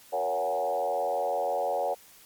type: tone with frequency modulation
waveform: sine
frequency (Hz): 644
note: E5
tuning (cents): -41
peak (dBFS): -25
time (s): 0.12-1.95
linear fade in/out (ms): 20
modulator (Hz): 85.9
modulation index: 2
effects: white hiss -54 dBFS RMS until 2.25 s + MP3 96 kbps